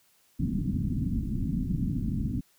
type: low-pass noise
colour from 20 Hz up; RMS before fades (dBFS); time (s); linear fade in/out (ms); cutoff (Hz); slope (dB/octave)
white; -29; 0.39-2.41; 10; 260; 48
effects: white hiss -65 dBFS RMS until 2.58 s